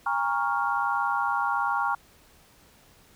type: chord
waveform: sine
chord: Bb minor seventh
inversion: third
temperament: equal with one note detuned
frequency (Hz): 811.2 / 932.3 / 1108.7 / 1396.9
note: Ab5 / Bb5 / Db6 / F6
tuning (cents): -41 / 0 / 0 / 0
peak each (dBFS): -29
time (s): 0.06-1.95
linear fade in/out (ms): 5
effects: pink hiss -57 dBFS RMS until 3.15 s